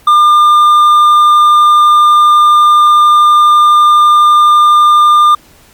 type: tone with hard clipping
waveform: triangle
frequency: 1202 Hz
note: D6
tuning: 40 cents sharp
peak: -4 dBFS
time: 0.07-5.35 s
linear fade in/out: 5 ms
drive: 7 dB
effects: pink hiss -43 dBFS RMS until 5.73 s + Opus 48 kbps